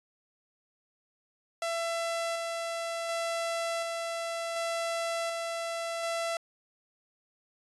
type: tone with tremolo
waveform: sawtooth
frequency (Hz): 670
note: E5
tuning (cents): +28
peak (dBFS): -26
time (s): 1.62-6.37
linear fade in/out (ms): 2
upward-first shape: square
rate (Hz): 0.68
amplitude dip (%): 25
effects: resampled to 24000 Hz